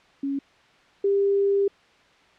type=tone pair in turn; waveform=sine; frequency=277.2 / 398 Hz; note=C#4 / G4; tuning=0 / +26 cents; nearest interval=tritone; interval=626 cents; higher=second; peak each=-24 / -18 dBFS; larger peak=second; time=0.23-0.39 / 1.04-1.68 s; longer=second; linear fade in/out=5 ms; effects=white hiss -56 dBFS RMS until 2.38 s + low-pass 3000 Hz 12 dB/octave